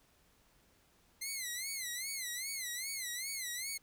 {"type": "tone with vibrato", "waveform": "10% pulse", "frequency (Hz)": 2064, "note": "C7", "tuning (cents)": -24, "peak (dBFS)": -29, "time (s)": [1.21, 3.78], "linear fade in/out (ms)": 10, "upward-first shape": "sine", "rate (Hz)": 2.5, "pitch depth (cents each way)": 140, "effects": ["pink hiss -69 dBFS RMS until 3.82 s"]}